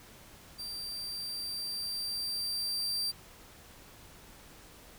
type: tone with level ramp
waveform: 40% pulse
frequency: 4699 Hz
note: D8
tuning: in tune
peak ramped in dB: -37 to -29 dBFS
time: 0.58-3.12 s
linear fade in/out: 20 ms
effects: pink hiss -54 dBFS RMS until 4.98 s